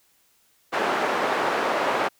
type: band-pass noise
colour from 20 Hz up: white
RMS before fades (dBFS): -24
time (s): 0.72-2.09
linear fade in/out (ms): 20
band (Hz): 370 to 1100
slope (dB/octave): 12
effects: white hiss -63 dBFS RMS until 2.19 s